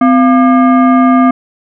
sine tone with frequency modulation, 256 Hz, C4, 38 cents flat, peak -4 dBFS, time 0.01-1.31 s, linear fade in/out 5 ms, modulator 946 Hz, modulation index 0.82, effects none

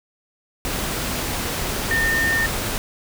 sine tone in noise, 1817 Hz, A#6, 45 cents flat, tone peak -18 dBFS, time 1.91-2.46 s, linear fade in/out 0 ms, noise pink, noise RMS -25 dBFS, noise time 0.65-2.78 s, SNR +4 dB, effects none

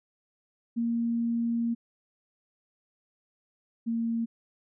sine tone pair in turn, 233.1 / 230 Hz, A#3 / A#3, 0 / -23 cents, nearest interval unison, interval 23 cents, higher first, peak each -25 / -26 dBFS, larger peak first, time 0.76-1.75 / 3.86-4.26 s, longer first, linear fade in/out 20 ms, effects none

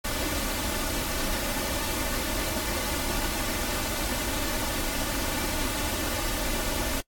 pink noise with comb filter, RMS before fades -29 dBFS, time 0.04-7.01 s, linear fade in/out 10 ms, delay 3.4 ms, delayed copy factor +0.65, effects noise-tail reverb RT60 0.1 s tail -23 dB re dry + AAC 64 kbps

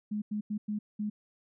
sine tone bursts at uneven times, 210 Hz, G#3, 19 cents sharp, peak -30 dBFS, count 5, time 0.11-0.22 / 0.31-0.41 / 0.5-0.58 / 0.68-0.79 / 0.99-1.1 s, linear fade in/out 10 ms, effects none

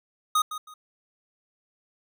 square tone with echo, 1244.5 Hz, D#6, in tune, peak -20 dBFS, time 0.35-0.42 s, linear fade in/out 5 ms, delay 160 ms, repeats 2, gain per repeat -12 dB, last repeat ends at 0.74 s, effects none

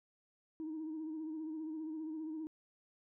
sine tone with vibrato, 314.4 Hz, D#4, 18 cents sharp, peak -38 dBFS, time 0.6-2.47 s, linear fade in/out 0 ms, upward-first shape sine, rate 15 Hz, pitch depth 47 cents each way, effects tanh soft clip ceiling -36 dBFS

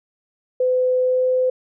sine tone with pitch glide, 507 to 510.2 Hz, B4 to C5, +45 to -44 cents, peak -15 dBFS, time 0.6-1.5 s, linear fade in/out 5 ms, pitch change +11 cents, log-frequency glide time 1-1.26 s, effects none

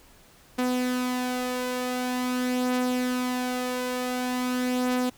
sawtooth beating tone pair, 250.6 / 251.06 Hz, B3 / B3, +25 / +29 cents, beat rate 0.46 Hz, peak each -22 / -29 dBFS, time 0.58-5.1 s, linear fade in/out 10 ms, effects pink hiss -55 dBFS RMS until 5.17 s

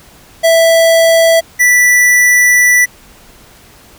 square tone pair in turn, 659.3 / 1969.4 Hz, E5 / B6, 0 / -5 cents, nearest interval octave + perfect fifth, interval 1895 cents, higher second, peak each -6 dBFS, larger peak neither, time 0.43-1.41 / 1.59-2.86 s, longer second, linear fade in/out 20 ms, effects pink hiss -41 dBFS RMS until 3.98 s

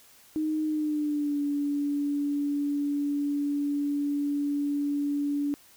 sine tone with pitch glide, 310 to 287.6 Hz, D#4 to D4, -6 to -36 cents, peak -25 dBFS, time 0.36-5.54 s, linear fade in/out 0 ms, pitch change -130 cents, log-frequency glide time 0.63-1.4 s, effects white hiss -56 dBFS RMS until 5.76 s

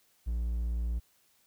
triangle tone, 58.1 Hz, A#1, 5 cents flat, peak -27 dBFS, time 0.26-1 s, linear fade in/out 20 ms, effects white hiss -68 dBFS RMS until 1.46 s

